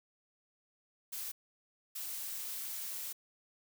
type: noise bursts at uneven times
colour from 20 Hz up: blue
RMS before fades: -41 dBFS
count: 2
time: 1.12-1.32 / 1.95-3.13 s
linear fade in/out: 10 ms
effects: none